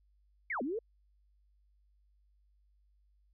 sine linear two-way sweep, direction down then up, 2286 to 227.4 to 479.2 Hz, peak -33 dBFS, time 0.5-0.79 s, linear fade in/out 5 ms, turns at 0.62 s, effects added 50 Hz sine -66 dBFS peak until 3.33 s

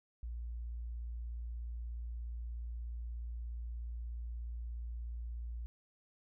sine tone, 58.4 Hz, A#1, 4 cents sharp, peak -39 dBFS, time 0.23-5.66 s, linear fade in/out 0 ms, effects none

